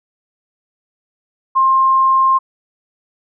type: tone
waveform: sine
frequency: 1060 Hz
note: C6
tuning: 22 cents sharp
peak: -9 dBFS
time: 1.55-2.39 s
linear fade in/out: 20 ms
effects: none